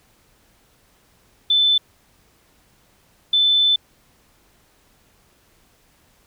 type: tone pair in turn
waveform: sine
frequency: 3520 / 3520 Hz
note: A7 / A7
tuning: 0 / 0 cents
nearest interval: unison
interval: 0 cents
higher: neither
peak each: -13 dBFS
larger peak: neither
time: 1.5-1.78 / 3.33-3.76 s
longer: second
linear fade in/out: 5 ms
effects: pink hiss -58 dBFS RMS until 6.26 s